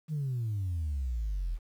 sine exponential sweep, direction down, 160.2 to 38.89 Hz, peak -28 dBFS, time 0.08-1.59 s, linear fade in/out 50 ms, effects tanh soft clip ceiling -27 dBFS + 10-bit

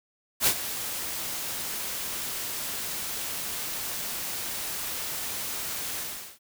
white noise with ADSR envelope, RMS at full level -20 dBFS, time 0.4-6.39 s, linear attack 67 ms, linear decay 69 ms, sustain -13 dB, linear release 400 ms, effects none

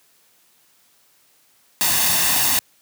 white noise with comb filter, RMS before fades -18 dBFS, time 1.81-2.59 s, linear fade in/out 0 ms, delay 1.1 ms, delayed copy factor +0.6, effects white hiss -58 dBFS RMS until 2.81 s + high-pass 100 Hz 12 dB/octave

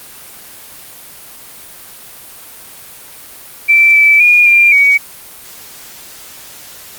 sine tone with pitch steps, 2334 / 2315 / 2433 / 2389 / 2253 Hz, D7 / D7 / D#7 / D7 / C#7, -11 / -25 / -39 / +29 / +28 cents, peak -4 dBFS, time 3.68-4.98 s, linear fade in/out 20 ms, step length 260 ms, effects white hiss -34 dBFS RMS until 6.98 s + Opus 32 kbps

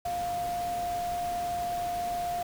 sine tone in noise, 702 Hz, F5, 9 cents sharp, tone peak -29 dBFS, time 0.05-2.43 s, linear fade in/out 5 ms, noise pink, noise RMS -42 dBFS, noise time 0.05-2.43 s, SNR +10 dB, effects none

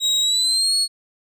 35% pulse tone with pitch glide, 3819 to 4336 Hz, A#7 to C#8, +41 to -39 cents, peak -15 dBFS, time 0-0.88 s, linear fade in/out 50 ms, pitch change +220 cents, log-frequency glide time 0.21-0.75 s, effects resampled to 32000 Hz

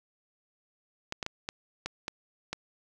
clicks, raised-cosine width 0.2 ms, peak -16 dBFS, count 7, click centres 1.124 / 1.228 / 1.264 / 1.489 / 1.86 / 2.081 / 2.53 s, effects none

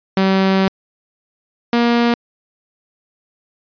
sawtooth tone pair in turn, 191.7 / 236.8 Hz, G3 / A#3, -38 / +27 cents, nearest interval major third, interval 365 cents, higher second, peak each -8 / -8 dBFS, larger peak neither, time 0.17-0.68 / 1.73-2.14 s, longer first, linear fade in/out 2 ms, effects resampled to 11025 Hz

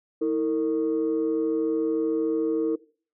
sine tone pair together, 322.3 / 455.8 Hz, E4 / A#4, -39 / -39 cents, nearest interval tritone, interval 600 cents, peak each -23 dBFS, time 0.21-2.76 s, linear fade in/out 10 ms, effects noise-tail reverb RT60 0.4 s tail -20 dB re dry + tanh soft clip ceiling -17 dBFS

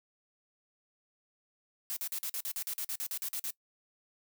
blue noise bursts, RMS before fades -36 dBFS, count 15, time 1.9-3.505 s, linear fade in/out 0 ms, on 65 ms, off 45 ms, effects noise-tail reverb RT60 0.1 s tail -21 dB re dry

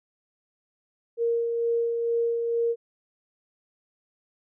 sine tone with tremolo, 466.2 Hz, A#4, in tune, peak -21 dBFS, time 1.17-2.76 s, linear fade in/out 50 ms, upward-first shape sine, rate 2.2 Hz, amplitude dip 35%, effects none

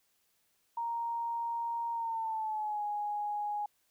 sine tone with pitch glide, 932.3 to 830.6 Hz, A#5 to G#5, 0 to 0 cents, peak -32 dBFS, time 0.77-3.66 s, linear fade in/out 5 ms, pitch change -200 cents, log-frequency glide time 1.92-2.83 s, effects white hiss -74 dBFS RMS until 3.9 s

